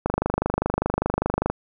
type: click train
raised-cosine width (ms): 1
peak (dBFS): -7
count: 37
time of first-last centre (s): 0.06-1.5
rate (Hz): 25
effects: none